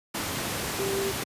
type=tone in noise; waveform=sine; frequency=392 Hz; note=G4; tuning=in tune; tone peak=-27 dBFS; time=0.79-1.12 s; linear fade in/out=10 ms; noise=pink; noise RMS=-30 dBFS; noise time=0.14-1.24 s; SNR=0 dB; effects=high-pass 100 Hz 12 dB/octave + resampled to 32000 Hz